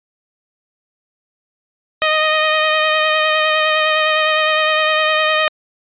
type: tone with vibrato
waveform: 10% pulse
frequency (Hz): 621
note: D#5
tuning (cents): -3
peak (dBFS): -4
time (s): 2.02-5.48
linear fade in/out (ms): 0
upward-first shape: sine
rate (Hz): 9.8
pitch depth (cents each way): 17
effects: resampled to 8000 Hz